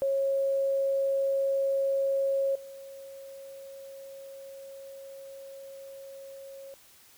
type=tone with level steps; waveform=sine; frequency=546 Hz; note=C#5; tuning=26 cents flat; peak=-24 / -42 dBFS; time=0.02-6.74 s; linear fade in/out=0 ms; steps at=2.55 s; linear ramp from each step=5 ms; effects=white hiss -57 dBFS RMS until 7.17 s